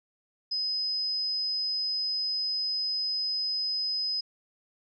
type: tone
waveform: sine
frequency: 5040 Hz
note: D#8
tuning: 21 cents sharp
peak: -27 dBFS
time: 0.51-4.21 s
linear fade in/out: 10 ms
effects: none